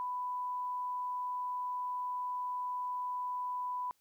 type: tone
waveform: sine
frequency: 994 Hz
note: B5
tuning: 11 cents sharp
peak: -34 dBFS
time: 0-3.91 s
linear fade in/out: 0 ms
effects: white hiss -74 dBFS RMS until 4 s